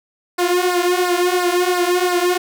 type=tone with flanger; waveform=sawtooth; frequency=357.2 Hz; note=F4; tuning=39 cents sharp; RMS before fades=-17 dBFS; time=0.38-2.38 s; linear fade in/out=10 ms; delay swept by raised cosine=0.3 to 4.2 ms; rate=2.9 Hz; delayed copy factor=-0.75; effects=none